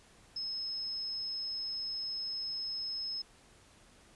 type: tone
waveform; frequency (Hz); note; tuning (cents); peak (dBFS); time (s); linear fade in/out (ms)
sine; 5180; E8; -31; -35; 0.36-3.22; 5
effects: pink hiss -61 dBFS RMS until 4.15 s + resampled to 24000 Hz